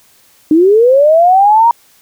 sine linear sweep, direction up, 298.1 to 953 Hz, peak -4 dBFS, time 0.51-1.71 s, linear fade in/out 2 ms, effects white hiss -48 dBFS RMS until 2.01 s

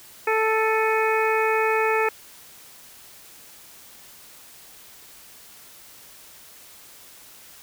harmonic tone with a mistuned harmonic, 440.2 Hz, A4, 1 cent sharp, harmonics 1 / 2 / 3 / 4 / 5 / 6, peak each -22 / -25 / -27 / -28 / -29 / -30 dBFS, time 0.27-2.09 s, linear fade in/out 5 ms, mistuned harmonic 6, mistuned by -82 cents, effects white hiss -47 dBFS RMS until 7.62 s

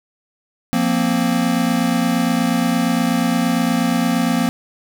square chord, F suspended fourth, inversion none, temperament equal, 174.61 / 233.1 / 261.6 Hz, F3 / Bb3 / C4, 0 / 0 / 0 cents, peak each -22 / -19 / -21 dBFS, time 0.73-4.49 s, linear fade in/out 0 ms, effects none

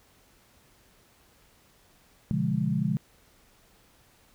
sine chord, B diminished seventh, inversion none, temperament equal with one note detuned, 123.47 / 145.23 / 174.61 / 207.7 Hz, B2 / D3 / F3 / Ab3, 0 / -19 / 0 / 0 cents, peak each -32 / -29 / -29 / -29 dBFS, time 2.31-2.97 s, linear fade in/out 0 ms, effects pink hiss -61 dBFS RMS until 4.34 s

